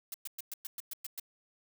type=noise bursts; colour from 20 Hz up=blue; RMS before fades=-40 dBFS; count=9; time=0.12-1.198 s; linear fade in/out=2 ms; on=22 ms; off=110 ms; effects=none